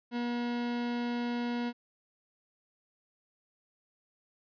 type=tone; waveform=40% pulse; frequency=240 Hz; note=B3; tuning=49 cents flat; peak=-30 dBFS; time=0.11-1.73 s; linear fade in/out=50 ms; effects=resampled to 11025 Hz